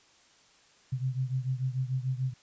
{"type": "beating tone pair", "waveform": "sine", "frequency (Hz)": [127.7, 134.5], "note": ["C3", "C3"], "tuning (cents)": [-42, 48], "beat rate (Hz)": 6.8, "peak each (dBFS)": [-30, -33], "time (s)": [0.92, 2.34], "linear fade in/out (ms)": 10, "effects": ["white hiss -61 dBFS RMS until 2.42 s", "resampled to 16000 Hz"]}